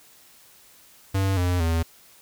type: tone with pitch steps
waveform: square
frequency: 96.8 / 89.28 / 82.34 Hz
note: G2 / F2 / E2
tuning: -21 / +39 / -1 cents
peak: -21 dBFS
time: 1.14-1.83 s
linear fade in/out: 10 ms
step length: 230 ms
effects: white hiss -53 dBFS RMS until 2.21 s